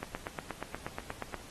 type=click train; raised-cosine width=0.5 ms; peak=-21 dBFS; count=12; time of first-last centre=0.03-1.343 s; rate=8.38 Hz; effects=pink hiss -51 dBFS RMS until 1.5 s + AAC 32 kbps